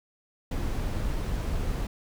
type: noise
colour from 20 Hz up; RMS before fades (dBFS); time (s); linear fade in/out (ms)
brown; -29; 0.51-1.87; 5
effects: none